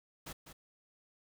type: noise with echo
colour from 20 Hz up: pink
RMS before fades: -45 dBFS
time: 0.26-0.33 s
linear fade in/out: 10 ms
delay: 200 ms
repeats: 1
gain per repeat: -8 dB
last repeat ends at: 0.53 s
effects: none